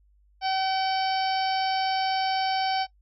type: harmonic tone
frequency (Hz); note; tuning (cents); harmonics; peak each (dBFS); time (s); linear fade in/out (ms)
764; G5; -45; 1 / 2 / 3 / 4 / 5 / 6 / 7; -24 / -36 / -36 / -36 / -43 / -35 / -36; 0.41-2.87; 50
effects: noise-tail reverb RT60 0.1 s tail -20 dB re dry + added 50 Hz sine -58 dBFS peak until 3.01 s